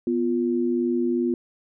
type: tone pair together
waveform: sine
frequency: 246.6 / 349.2 Hz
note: B3 / F4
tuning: -2 / 0 cents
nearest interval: tritone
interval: 602 cents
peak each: -23 dBFS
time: 0.07-1.34 s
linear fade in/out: 2 ms
effects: none